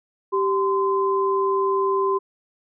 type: tone pair together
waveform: sine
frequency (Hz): 390.1 / 1030.1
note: G4 / C6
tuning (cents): -8 / -27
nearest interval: octave + perfect fourth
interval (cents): 1681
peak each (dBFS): -20 / -22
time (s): 0.32-2.19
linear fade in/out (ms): 20
effects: none